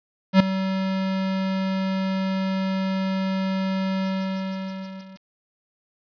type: tone with ADSR envelope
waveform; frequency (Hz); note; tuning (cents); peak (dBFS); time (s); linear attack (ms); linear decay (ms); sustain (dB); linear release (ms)
square; 190.7; G3; -47; -9; 0.33-5.24; 71; 4; -14; 1200
effects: resampled to 11025 Hz + 8-bit